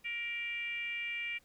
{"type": "tone with frequency modulation", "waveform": "sine", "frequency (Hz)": 2349, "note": "D7", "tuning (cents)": 0, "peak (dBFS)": -35, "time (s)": [0.04, 1.39], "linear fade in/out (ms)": 20, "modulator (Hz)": 464, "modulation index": 0.78, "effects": ["pink hiss -68 dBFS RMS until 1.44 s"]}